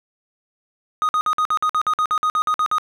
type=tone bursts; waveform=triangle; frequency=1244.5 Hz; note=D#6; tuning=in tune; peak=-14 dBFS; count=15; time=1.02-2.783 s; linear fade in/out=0 ms; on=69 ms; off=52 ms; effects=none